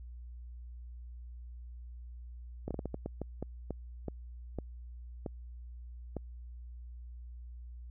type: slowing click train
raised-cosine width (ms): 2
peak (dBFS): -23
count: 14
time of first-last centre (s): 2.68-6.167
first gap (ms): 27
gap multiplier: 1.34
effects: added 60 Hz sine -44 dBFS peak until 7.9 s